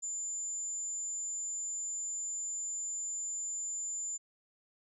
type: tone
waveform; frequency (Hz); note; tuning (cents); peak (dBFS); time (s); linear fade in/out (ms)
sine; 7110; A8; +17; -35; 0.02-4.18; 20
effects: none